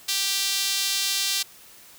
sawtooth tone with high-pass filter, 392 Hz, G4, in tune, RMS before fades -25 dBFS, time 0.08-1.43 s, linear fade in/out 10 ms, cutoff 3900 Hz, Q 1.5, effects white hiss -49 dBFS RMS until 1.98 s

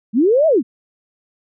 sine linear two-way sweep, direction up then down, 196 to 664 to 196 Hz, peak -10 dBFS, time 0.13-0.63 s, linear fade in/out 50 ms, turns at 0.47 s, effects none

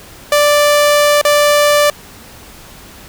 sawtooth tone with dropouts, 587.3 Hz, D5, in tune, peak -4 dBFS, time 0.32-1.9 s, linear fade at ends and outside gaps 2 ms, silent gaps 1.214-1.25 s, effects pink hiss -37 dBFS RMS until 3.08 s

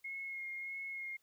sine tone with vibrato, 2157 Hz, C#7, 48 cents flat, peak -40 dBFS, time 0.04-1.17 s, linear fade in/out 10 ms, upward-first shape sine, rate 1.6 Hz, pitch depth 19 cents each way, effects white hiss -75 dBFS RMS until 1.22 s

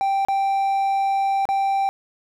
triangle tone with dropouts, 784 Hz, G5, in tune, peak -16 dBFS, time 0.01-1.89 s, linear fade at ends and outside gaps 0 ms, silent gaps 0.25-0.285 / 1.454-1.489 s, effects none

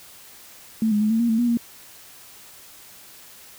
sine tone with pitch steps, 221.4 / 208.6 / 214.1 / 224.8 / 235.7 / 223.1 / 240.7 / 234.7 Hz, A3 / G#3 / A3 / A3 / A#3 / A3 / B3 / A#3, +11 / +8 / -47 / +37 / +19 / +24 / -44 / +12 cents, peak -17 dBFS, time 0.82-1.572 s, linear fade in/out 2 ms, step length 94 ms, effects white hiss -46 dBFS RMS until 3.58 s

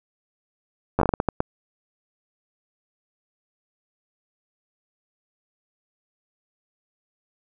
slowing click train, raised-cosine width 1 ms, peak -6 dBFS, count 10, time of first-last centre 0.99-1.404 s, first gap 10 ms, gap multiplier 1.36, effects none

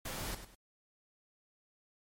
pink noise with echo, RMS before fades -40 dBFS, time 0.05-0.35 s, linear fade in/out 5 ms, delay 100 ms, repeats 2, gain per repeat -10 dB, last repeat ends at 0.55 s, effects MP3 64 kbps

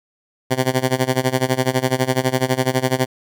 10% pulse tone with tremolo, 129.4 Hz, C3, 19 cents flat, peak -5 dBFS, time 0.5-3.06 s, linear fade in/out 20 ms, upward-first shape sine, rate 12 Hz, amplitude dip 90%, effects none

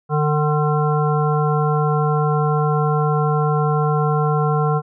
harmonic tone, 150.4 Hz, D3, 42 cents sharp, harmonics 1 / 3 / 5 / 7 / 9, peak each -17 / -22 / -24 / -25 / -27 dBFS, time 0.09-4.82 s, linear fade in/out 50 ms, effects none

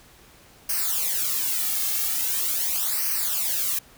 blue noise with flanger, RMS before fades -25 dBFS, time 0.69-3.79 s, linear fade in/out 5 ms, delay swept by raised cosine 0.27 to 2.07 ms, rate 0.42 Hz, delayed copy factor -0.9, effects pink hiss -52 dBFS RMS until 3.97 s

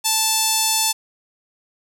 5% pulse tone with notch filter, 880 Hz, A5, in tune, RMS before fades -19 dBFS, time 0.04-0.93 s, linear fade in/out 20 ms, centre 1900 Hz, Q 1.2, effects none

